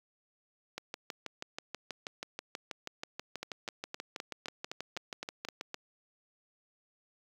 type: two click trains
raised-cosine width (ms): 0.2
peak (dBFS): -21 / -21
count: 10 / 31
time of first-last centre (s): 3.43-5.744 / 0.78-5.611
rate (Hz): 3.89 / 6.21
effects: high-pass 100 Hz 12 dB/octave + 8-bit